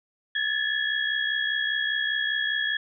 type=tone cluster; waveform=sine; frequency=1683 / 1748 / 3313 Hz; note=G#6 / A6 / G#7; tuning=+23 / -12 / -5 cents; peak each=-29 / -27 / -29 dBFS; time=0.35-2.77 s; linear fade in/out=5 ms; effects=none